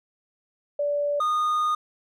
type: tone pair in turn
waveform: sine / triangle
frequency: 580 / 1229 Hz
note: D5 / D#6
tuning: -22 / -22 cents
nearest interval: octave + minor second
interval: 1300 cents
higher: second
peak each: -22 / -19 dBFS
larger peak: second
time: 0.79-1.2 / 1.2-1.75 s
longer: second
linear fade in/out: 5 ms
effects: none